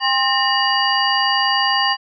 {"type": "tone cluster", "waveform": "sine", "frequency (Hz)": [802, 1058, 1827, 2894, 4690], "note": ["G5", "C6", "A#6", "F#7", "D8"], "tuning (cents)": [39, 19, -35, -39, -3], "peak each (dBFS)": -21, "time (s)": [0, 1.97], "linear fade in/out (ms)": 50, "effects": []}